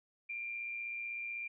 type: tone with amplitude modulation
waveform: sine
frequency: 2382 Hz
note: D7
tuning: 24 cents sharp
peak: -36 dBFS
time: 0.29-1.48 s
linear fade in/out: 10 ms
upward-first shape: sine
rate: 116 Hz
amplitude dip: 45%
effects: none